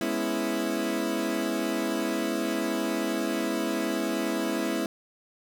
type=chord; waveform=30% pulse; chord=C# minor seventh; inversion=second; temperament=equal; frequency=207.7 / 246.9 / 277.2 / 329.6 Hz; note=G#3 / B3 / C#4 / E4; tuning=0 / 0 / 0 / 0 cents; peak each=-31 / -30 / -31 / -27 dBFS; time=0.01-4.86 s; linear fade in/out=2 ms; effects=none